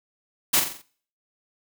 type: noise with echo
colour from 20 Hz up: white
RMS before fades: -19 dBFS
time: 0.53-0.6 s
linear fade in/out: 10 ms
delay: 44 ms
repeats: 5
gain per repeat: -6 dB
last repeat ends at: 0.82 s
effects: noise-tail reverb RT60 0.5 s tail -21 dB re dry